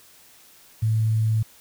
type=tone with quantisation; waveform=sine; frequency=110.3 Hz; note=A2; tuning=5 cents sharp; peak=-18 dBFS; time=0.82-1.43 s; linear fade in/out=10 ms; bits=8; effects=white hiss -52 dBFS RMS until 1.6 s